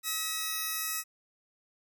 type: tone pair together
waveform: 5% pulse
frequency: 1281 / 1921.7 Hz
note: E6 / B6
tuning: -50 / -48 cents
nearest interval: perfect fifth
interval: 702 cents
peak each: -22 / -24 dBFS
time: 0.03-1.04 s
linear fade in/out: 50 ms
effects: none